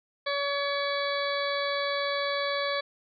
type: harmonic tone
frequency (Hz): 566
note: C#5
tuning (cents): +36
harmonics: 1 / 2 / 3 / 4 / 6 / 7 / 8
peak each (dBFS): -30 / -33 / -35 / -36 / -38 / -38 / -39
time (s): 0.26-2.81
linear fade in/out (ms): 10
effects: none